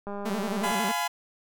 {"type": "click train", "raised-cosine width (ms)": 1, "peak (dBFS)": -23, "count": 132, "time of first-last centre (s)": [0.07, 0.719], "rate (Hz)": 202}
{"type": "tone with vibrato", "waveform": "sawtooth", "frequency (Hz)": 207.7, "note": "G#3", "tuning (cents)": 0, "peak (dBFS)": -25, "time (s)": [0.25, 0.92], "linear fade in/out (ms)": 10, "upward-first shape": "square", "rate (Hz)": 11, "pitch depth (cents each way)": 130}
{"type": "chord", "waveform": "sawtooth", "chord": "F diminished", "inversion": "none", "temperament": "just", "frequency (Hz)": [698.5, 838.1, 1005.8], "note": ["F5", "Ab5", "Cb6"], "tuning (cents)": [0, 16, 31], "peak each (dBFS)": [-28, -27, -26], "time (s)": [0.63, 1.08], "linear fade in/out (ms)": 10}
{"effects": []}